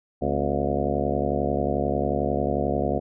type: harmonic tone with a mistuned harmonic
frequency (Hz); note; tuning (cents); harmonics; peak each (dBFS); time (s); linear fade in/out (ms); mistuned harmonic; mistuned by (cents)
71.2; C#2; +47; 1 / 2 / 3 / 4 / 5 / 6 / 7 / 8 / 9 / 10; -31 / -31 / -31 / -31 / -31 / -31 / -31 / -31 / -31 / -31; 0.21-3; 20; 4; -120
effects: none